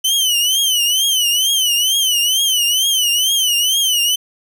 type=tone with vibrato; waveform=sawtooth; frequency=3025 Hz; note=F#7; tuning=38 cents sharp; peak=-10 dBFS; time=0.04-4.16 s; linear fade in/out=10 ms; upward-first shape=triangle; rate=2.2 Hz; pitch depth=150 cents each way; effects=none